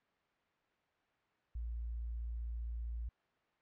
sine tone, 57.7 Hz, A#1, 17 cents flat, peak -38 dBFS, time 1.55-3.09 s, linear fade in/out 5 ms, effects white hiss -75 dBFS RMS until 3.61 s + low-pass 2000 Hz 12 dB/octave

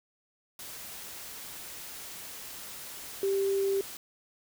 sine tone in noise, 392 Hz, G4, in tune, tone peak -25 dBFS, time 3.23-3.81 s, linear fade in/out 2 ms, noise white, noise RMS -43 dBFS, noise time 0.59-3.97 s, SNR +15 dB, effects none

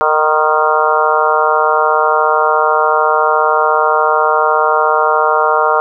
harmonic tone with a mistuned harmonic, 153.9 Hz, D#3, 19 cents flat, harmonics 3 / 4 / 5 / 6 / 7 / 8 / 9, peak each -17 / -17 / -17 / -17 / -17 / -17 / -17 dBFS, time 0.01-5.8 s, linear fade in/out 0 ms, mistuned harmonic 6, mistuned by +42 cents, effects none

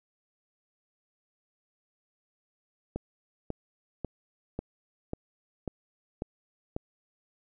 click train, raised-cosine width 2 ms, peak -19 dBFS, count 8, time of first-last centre 2.96-6.764 s, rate 1.84 Hz, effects none

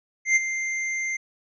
square tone with ADSR envelope, 2093 Hz, C7, in tune, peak -15 dBFS, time 0.25-1.17 s, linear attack 110 ms, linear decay 24 ms, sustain -11 dB, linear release 9 ms, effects resampled to 16000 Hz

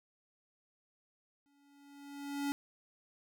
square tone with exponential growth, 283.1 Hz, C#4, 37 cents sharp, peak -32 dBFS, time 1.46-2.52 s, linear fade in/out 0 ms, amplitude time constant 230 ms, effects none

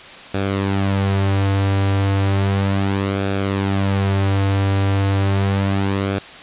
sawtooth tone with flanger, 98 Hz, G2, in tune, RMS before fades -18 dBFS, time 0.34-6.19 s, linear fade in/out 5 ms, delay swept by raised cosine 0.99 to 5.59 ms, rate 0.34 Hz, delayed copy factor -0.55, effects white hiss -37 dBFS RMS until 6.42 s + resampled to 8000 Hz

